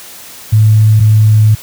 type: tone pair in turn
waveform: sine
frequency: 108.2 / 107.79 Hz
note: A2 / A2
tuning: -29 / -35 cents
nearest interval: unison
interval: 6 cents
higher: first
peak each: -3 dBFS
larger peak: neither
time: 0.52-1 / 1-1.55 s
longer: second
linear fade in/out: 10 ms
effects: white hiss -32 dBFS RMS until 1.62 s + high-pass 60 Hz 12 dB/octave